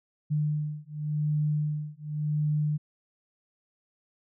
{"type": "beating tone pair", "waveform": "sine", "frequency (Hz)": [150, 150.9], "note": ["D3", "D3"], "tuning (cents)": [37, 47], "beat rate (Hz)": 0.9, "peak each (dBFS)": -29, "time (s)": [0.3, 2.78], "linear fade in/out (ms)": 20, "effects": []}